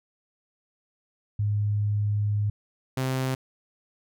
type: tone pair in turn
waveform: sine / sawtooth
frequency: 103.83 / 130.82 Hz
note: G#2 / C3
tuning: 0 / 0 cents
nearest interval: major third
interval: 400 cents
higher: second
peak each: -22 / -21 dBFS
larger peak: second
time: 1.39-2.5 / 2.97-3.35 s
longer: first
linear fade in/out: 5 ms
effects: none